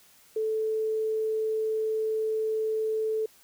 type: tone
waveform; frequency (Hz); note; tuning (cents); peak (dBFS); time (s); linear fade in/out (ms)
sine; 437.8; A4; -9; -25; 0.36-3.26; 5
effects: white hiss -58 dBFS RMS until 3.43 s